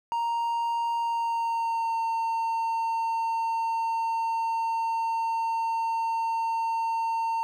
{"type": "tone with pitch glide", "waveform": "triangle", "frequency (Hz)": [932.3, 910], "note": ["A#5", "A#5"], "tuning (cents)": [0, -42], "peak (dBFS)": -23, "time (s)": [0.12, 7.43], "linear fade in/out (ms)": 0, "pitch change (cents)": -42, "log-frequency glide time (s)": [0.97, 1.99], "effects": []}